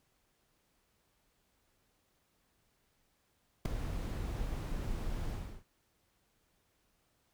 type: noise with ADSR envelope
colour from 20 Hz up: brown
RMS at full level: -23 dBFS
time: 3.65-5.64 s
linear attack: 7 ms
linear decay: 4 ms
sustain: -14 dB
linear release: 350 ms
effects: pink hiss -75 dBFS RMS until 7.33 s